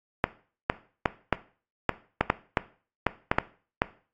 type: clicks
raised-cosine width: 0.5 ms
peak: -5 dBFS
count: 12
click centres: 0.241 / 0.699 / 1.058 / 1.327 / 1.893 / 2.21 / 2.301 / 2.572 / 3.067 / 3.315 / 3.385 / 3.819 s
effects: noise-tail reverb RT60 0.4 s tail -17 dB re dry + AAC 32 kbps